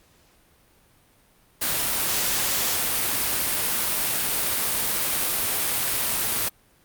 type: noise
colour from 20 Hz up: white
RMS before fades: -24 dBFS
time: 1.61-6.49 s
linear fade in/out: 10 ms
effects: pink hiss -59 dBFS RMS until 6.84 s + Opus 48 kbps